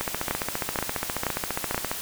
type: two click trains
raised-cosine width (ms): 0.5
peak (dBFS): -11 / -9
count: 29 / 4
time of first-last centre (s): 0.01-1.915 / 0.31-1.745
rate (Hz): 14.7 / 2.09
effects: white hiss -34 dBFS RMS until 2.01 s